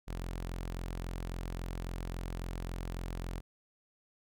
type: tone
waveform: sawtooth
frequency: 43.65 Hz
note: F1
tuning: in tune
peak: -33 dBFS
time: 0.07-3.41 s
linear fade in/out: 20 ms
effects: none